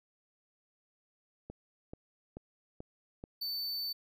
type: click train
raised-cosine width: 2 ms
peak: -30 dBFS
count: 5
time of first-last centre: 1.5-3.239 s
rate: 2.3 Hz
type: tone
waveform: square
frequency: 4530 Hz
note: C#8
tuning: 37 cents sharp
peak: -35 dBFS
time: 3.41-3.93 s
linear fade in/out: 10 ms
effects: none